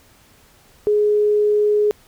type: tone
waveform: sine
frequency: 418.5 Hz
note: G#4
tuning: 13 cents sharp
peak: -13 dBFS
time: 0.87-1.91 s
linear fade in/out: 0 ms
effects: pink hiss -52 dBFS RMS until 2.07 s